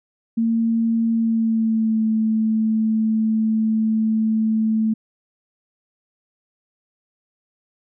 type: tone with pitch glide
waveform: sine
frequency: 227.9 to 219.9 Hz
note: A#3 to A3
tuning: -39 to -1 cents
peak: -16 dBFS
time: 0.37-4.94 s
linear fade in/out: 10 ms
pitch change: -62 cents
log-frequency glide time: 1.12-2.04 s
effects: none